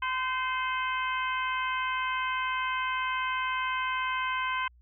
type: harmonic tone with a mistuned harmonic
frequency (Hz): 514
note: C5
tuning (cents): -31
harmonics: 2 / 3 / 4 / 5 / 6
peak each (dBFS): -30 / -34 / -36 / -38 / -40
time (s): 0.02-4.68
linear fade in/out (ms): 5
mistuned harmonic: 4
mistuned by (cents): +31
effects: added 60 Hz sine -55 dBFS peak until 4.81 s